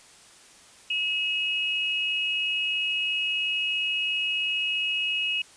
sine tone pair together, 2574 / 2889 Hz, E7 / F#7, -42 / -42 cents, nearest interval major second, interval 200 cents, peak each -27 dBFS, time 0.9-5.42 s, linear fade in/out 5 ms, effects white hiss -52 dBFS RMS until 5.56 s + resampled to 22050 Hz

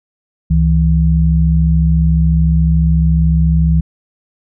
sine tone pair together, 68.28 / 162.3 Hz, C#2 / E3, -26 / -27 cents, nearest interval octave + minor third, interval 1499 cents, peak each -11 dBFS, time 0.5-3.81 s, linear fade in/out 10 ms, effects none

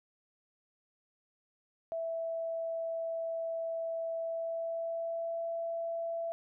sine tone with pitch glide, 659.3 to 668.1 Hz, E5 to E5, 0 to +23 cents, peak -33 dBFS, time 1.92-6.32 s, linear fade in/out 0 ms, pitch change +23 cents, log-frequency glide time 4.16-5.44 s, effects none

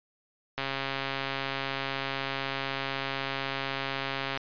click train, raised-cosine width 0.3 ms, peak -15 dBFS, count 517, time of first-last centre 0.58-4.374 s, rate 136 Hz, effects resampled to 11025 Hz

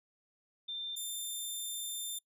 sine / 10% pulse tone pair in turn, 3583 / 3583 Hz, A7 / A7, +31 / +31 cents, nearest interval unison, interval 0 cents, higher neither, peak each -37 / -29 dBFS, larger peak second, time 0.68-0.96 / 0.96-2.19 s, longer second, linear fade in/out 10 ms, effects noise-tail reverb RT60 0.1 s tail -23 dB re dry + resampled to 32000 Hz

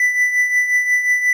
triangle tone with tremolo, 1985 Hz, B6, 8 cents sharp, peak -9 dBFS, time 0-1.33 s, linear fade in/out 2 ms, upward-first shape triangle, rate 5.6 Hz, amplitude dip 65%, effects none

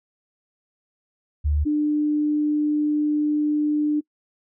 sine tone pair in turn, 74.2 / 299 Hz, D2 / D4, +18 / +31 cents, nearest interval 2 octaves, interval 2413 cents, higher second, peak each -18 dBFS, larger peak neither, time 1.44-1.65 / 1.65-4.01 s, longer second, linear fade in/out 20 ms, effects noise-tail reverb RT60 0.1 s tail -25 dB re dry

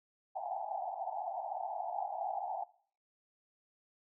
pink band-pass noise, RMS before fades -39 dBFS, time 0.35-2.64 s, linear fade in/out 10 ms, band 680 to 860 Hz, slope 96 dB/octave, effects noise-tail reverb RT60 0.5 s tail -20 dB re dry

